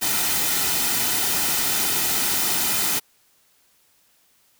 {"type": "noise with comb filter", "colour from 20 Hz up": "white", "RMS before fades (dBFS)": -22, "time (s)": [0.01, 3], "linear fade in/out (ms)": 20, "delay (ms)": 1.8, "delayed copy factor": -0.5, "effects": ["white hiss -61 dBFS RMS until 4.59 s"]}